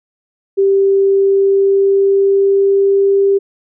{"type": "tone with pitch glide", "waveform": "sine", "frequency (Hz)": [392, 395.2], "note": ["G4", "G4"], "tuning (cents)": [0, 14], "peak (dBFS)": -8, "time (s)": [0.57, 3.39], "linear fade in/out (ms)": 20, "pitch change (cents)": 14, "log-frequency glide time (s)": [1.02, 3.23], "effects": []}